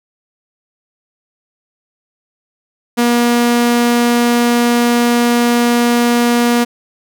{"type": "tone", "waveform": "sawtooth", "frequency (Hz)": 238.9, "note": "A#3", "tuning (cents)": 43, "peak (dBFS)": -6, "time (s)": [2.97, 6.65], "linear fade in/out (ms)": 20, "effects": []}